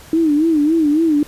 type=tone with vibrato; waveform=sine; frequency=310.7 Hz; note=D#4; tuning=2 cents flat; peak=-11 dBFS; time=0.13-1.23 s; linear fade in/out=2 ms; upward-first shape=sine; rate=3.6 Hz; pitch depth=120 cents each way; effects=pink hiss -41 dBFS RMS until 1.27 s + resampled to 32000 Hz